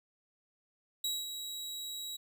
sawtooth tone with ADSR envelope, 3866 Hz, B7, 38 cents flat, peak -28 dBFS, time 1.04-2.17 s, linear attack 4 ms, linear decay 210 ms, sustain -8 dB, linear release 13 ms, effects none

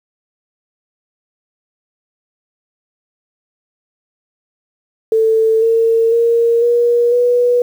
sine tone with pitch steps, 444.4 / 454.8 / 465.4 / 476.3 / 487.4 Hz, A4 / A#4 / A#4 / A#4 / B4, +17 / -43 / -3 / +37 / -23 cents, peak -9 dBFS, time 5.12-7.62 s, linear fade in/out 2 ms, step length 500 ms, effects 7-bit

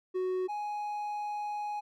triangle tone pair in turn, 370 / 833.3 Hz, F#4 / G#5, 0 / +6 cents, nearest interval octave + major second, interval 1406 cents, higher second, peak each -27 / -31 dBFS, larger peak first, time 0.14-0.48 / 0.48-1.81 s, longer second, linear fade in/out 20 ms, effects none

